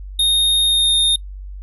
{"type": "tone with pitch glide", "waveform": "square", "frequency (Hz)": [3700, 3670], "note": ["A#7", "A#7"], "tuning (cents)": [-14, -28], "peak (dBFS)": -13, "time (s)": [0.19, 1.16], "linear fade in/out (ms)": 5, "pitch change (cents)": -14, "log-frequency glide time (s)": [0.65, 0.95], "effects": ["noise-tail reverb RT60 0.1 s tail -24 dB re dry", "added 48 Hz sine -29 dBFS peak until 1.62 s"]}